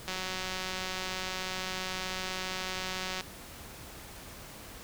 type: click train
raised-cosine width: 0.2 ms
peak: -18 dBFS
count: 583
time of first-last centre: 0.08-3.209 s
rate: 186 Hz
effects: pink hiss -47 dBFS RMS until 4.83 s